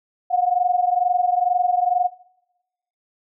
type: tone pair together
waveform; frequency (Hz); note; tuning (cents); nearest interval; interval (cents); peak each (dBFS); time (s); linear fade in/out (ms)
sine; 712.8 / 735; F5 / F#5; +35 / -12; minor second; 53; -19; 0.3-2.08; 20
effects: noise-tail reverb RT60 0.9 s tail -20 dB re dry